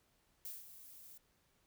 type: noise with ADSR envelope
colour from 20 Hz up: violet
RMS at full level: -45 dBFS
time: 0.45-1.18 s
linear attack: 3 ms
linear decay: 180 ms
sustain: -11 dB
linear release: 7 ms
effects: pink hiss -75 dBFS RMS until 1.66 s